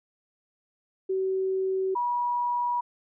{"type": "tone pair in turn", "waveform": "sine", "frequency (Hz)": [380, 967.8], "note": ["F#4", "B5"], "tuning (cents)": [46, -35], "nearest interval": "octave + major third", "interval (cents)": 1619, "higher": "second", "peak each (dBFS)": -24, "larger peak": "neither", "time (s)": [[1.09, 1.95], [1.95, 2.81]], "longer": "neither", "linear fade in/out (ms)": 10, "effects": []}